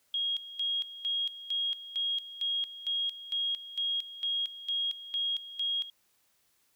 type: tone with tremolo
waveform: sine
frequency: 3273 Hz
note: G#7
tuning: 26 cents flat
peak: -28 dBFS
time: 0.14-5.9 s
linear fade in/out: 2 ms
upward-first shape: square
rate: 2.2 Hz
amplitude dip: 80%
effects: white hiss -71 dBFS RMS until 6.75 s